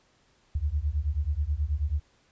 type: beating tone pair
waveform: sine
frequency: 69.3 / 78.6 Hz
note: C#2 / D#2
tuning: 0 / +18 cents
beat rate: 9.3 Hz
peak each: -28 dBFS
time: 0.55-2 s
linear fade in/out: 5 ms
effects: pink hiss -65 dBFS RMS until 2.31 s + resampled to 16000 Hz